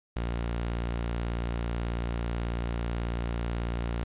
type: tone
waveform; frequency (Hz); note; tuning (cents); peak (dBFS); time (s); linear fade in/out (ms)
sawtooth; 58.27; A#1; 0; -25; 0.16-4.04; 5
effects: resampled to 8000 Hz + 9-bit